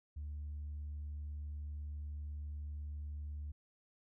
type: tone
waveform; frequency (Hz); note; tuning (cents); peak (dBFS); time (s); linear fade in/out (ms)
sine; 74; D2; +14; -39; 0.16-3.52; 10
effects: tanh soft clip ceiling -38 dBFS